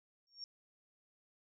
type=tone with exponential growth; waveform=sine; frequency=5530 Hz; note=F8; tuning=18 cents flat; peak=-40 dBFS; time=0.27-0.44 s; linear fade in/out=1 ms; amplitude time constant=36 ms; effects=none